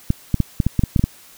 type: clicks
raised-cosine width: 5 ms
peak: -3 dBFS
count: 10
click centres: 0.104 / 0.343 / 0.403 / 0.602 / 0.666 / 0.793 / 0.837 / 0.962 / 0.994 / 1.04 s
effects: white hiss -46 dBFS RMS until 1.37 s